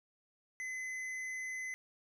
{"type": "tone with hard clipping", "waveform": "sine", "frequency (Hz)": 2033, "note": "B6", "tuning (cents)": 50, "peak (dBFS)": -40, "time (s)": [0.6, 1.74], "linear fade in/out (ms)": 0, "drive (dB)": 8, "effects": []}